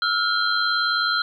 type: tone cluster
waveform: sine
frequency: 1321 / 1420 / 3218 / 4100 Hz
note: E6 / F6 / G7 / C8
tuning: +3 / +28 / +45 / -36 cents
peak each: -26 / -22 / -30 / -24 dBFS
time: 0.02-1.22 s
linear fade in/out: 2 ms
effects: 9-bit